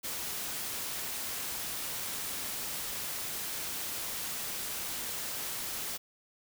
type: noise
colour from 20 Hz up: white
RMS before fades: -37 dBFS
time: 0.03-5.98 s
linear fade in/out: 20 ms
effects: none